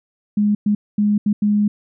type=tone bursts at uneven times; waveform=sine; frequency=207.7 Hz; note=G#3; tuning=in tune; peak=-13 dBFS; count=5; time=0.37-0.55 / 0.66-0.75 / 0.98-1.18 / 1.26-1.33 / 1.42-1.68 s; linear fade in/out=5 ms; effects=none